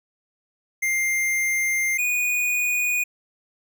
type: tone pair in turn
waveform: square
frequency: 2100 / 2464 Hz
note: C7 / D#7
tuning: +6 / -17 cents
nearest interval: minor third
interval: 277 cents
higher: second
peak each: -21 dBFS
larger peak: neither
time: 0.82-1.98 / 1.98-3.04 s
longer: first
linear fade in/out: 10 ms
effects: none